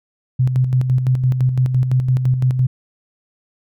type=tone with tremolo; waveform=sine; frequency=128 Hz; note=C3; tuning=38 cents flat; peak=-11 dBFS; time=0.39-2.67 s; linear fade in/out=10 ms; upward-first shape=square; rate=5.9 Hz; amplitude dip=50%; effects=none